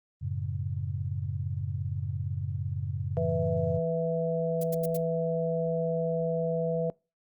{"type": "chord", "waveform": "sine", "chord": "F# minor", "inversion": "none", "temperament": "equal", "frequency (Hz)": [92.5, 110, 138.59], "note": ["F#2", "A2", "C#3"], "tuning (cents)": [0, 0, 0], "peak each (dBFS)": [-33, -35, -34], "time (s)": [0.21, 3.8], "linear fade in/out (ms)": 20}
{"type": "harmonic tone", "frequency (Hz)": 164.81, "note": "E3", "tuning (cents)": 0, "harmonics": [1, 3, 4], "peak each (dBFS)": [-31, -29, -31], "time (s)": [3.17, 6.9], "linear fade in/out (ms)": 0}
{"type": "noise bursts", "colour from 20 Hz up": "violet", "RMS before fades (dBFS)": -37, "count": 4, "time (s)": [4.61, 4.969], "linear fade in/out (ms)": 5, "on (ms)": 26, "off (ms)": 85}
{"effects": ["noise-tail reverb RT60 0.3 s tail -26 dB re dry", "Opus 32 kbps"]}